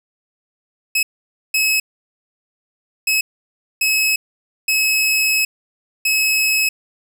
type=tone bursts at uneven times; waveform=sawtooth; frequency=2573 Hz; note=E7; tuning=43 cents flat; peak=-11 dBFS; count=6; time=0.95-1.03 / 1.54-1.8 / 3.07-3.21 / 3.81-4.16 / 4.68-5.45 / 6.05-6.69 s; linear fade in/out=5 ms; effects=none